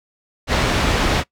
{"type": "low-pass noise", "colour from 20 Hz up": "pink", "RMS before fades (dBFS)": -18, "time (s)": [0.47, 1.24], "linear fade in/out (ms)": 50, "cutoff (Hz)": 4400, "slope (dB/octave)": 12, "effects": ["noise-tail reverb RT60 0.1 s tail -21 dB re dry"]}